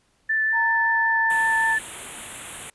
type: tone with vibrato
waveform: sine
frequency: 1760 Hz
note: A6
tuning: in tune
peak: -19 dBFS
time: 0.29-1.79 s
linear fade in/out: 10 ms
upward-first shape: triangle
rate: 5.3 Hz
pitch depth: 10 cents each way
type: tone with pitch glide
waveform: sine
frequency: 923 to 906.6 Hz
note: A#5 to A#5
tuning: -17 to -48 cents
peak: -23 dBFS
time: 0.52-1.77 s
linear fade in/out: 50 ms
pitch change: -31 cents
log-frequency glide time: 0.91-1.42 s
type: band-stop noise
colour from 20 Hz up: white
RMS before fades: -34 dBFS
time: 1.3-2.7 s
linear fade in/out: 2 ms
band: 3500 to 7500 Hz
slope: 48 dB/octave
effects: pink hiss -65 dBFS RMS until 2.74 s + resampled to 24000 Hz